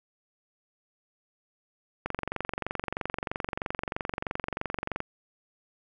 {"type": "click train", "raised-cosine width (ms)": 0.5, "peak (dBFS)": -15, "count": 69, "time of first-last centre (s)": [2.06, 5.004], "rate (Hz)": 23.1, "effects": []}